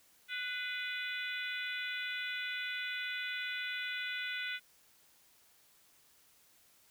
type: harmonic tone with a mistuned harmonic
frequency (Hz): 493.9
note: B4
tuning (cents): 0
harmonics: 3 / 4 / 5 / 6 / 7 / 8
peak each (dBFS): -40 / -42 / -43 / -48 / -44 / -51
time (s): 0.28-4.6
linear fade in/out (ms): 50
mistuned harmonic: 4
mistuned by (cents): +47
effects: white hiss -66 dBFS RMS until 6.9 s